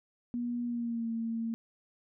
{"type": "tone with pitch glide", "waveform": "sine", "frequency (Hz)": [240.6, 228], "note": ["B3", "A#3"], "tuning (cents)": [-45, -38], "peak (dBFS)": -31, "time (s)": [0.34, 1.54], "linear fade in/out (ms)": 0, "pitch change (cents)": -93, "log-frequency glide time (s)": [0.65, 1.09], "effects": []}